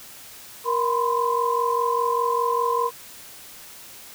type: tone cluster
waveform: sine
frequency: 470.6 / 998 / 1043 Hz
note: A#4 / B5 / C6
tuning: +16 / +18 / -6 cents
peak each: -24 dBFS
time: 0.64-2.91 s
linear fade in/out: 50 ms
effects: white hiss -43 dBFS RMS until 4.14 s